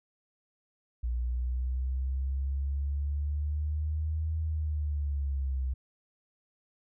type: linear two-way sweep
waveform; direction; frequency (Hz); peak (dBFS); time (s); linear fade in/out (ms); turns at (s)
sine; up then down; 59.3 to 79.8 to 64; -28; 1.03-5.74; 10; 4.39
effects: none